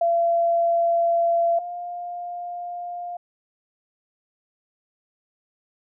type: tone pair in turn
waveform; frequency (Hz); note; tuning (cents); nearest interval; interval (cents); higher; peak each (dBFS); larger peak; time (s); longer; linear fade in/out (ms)
sine; 680 / 703.6; F5 / F5; -46 / +13; minor second; 59; second; -17 / -29; first; 0.01-1.59 / 1.59-3.17; neither; 5
effects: none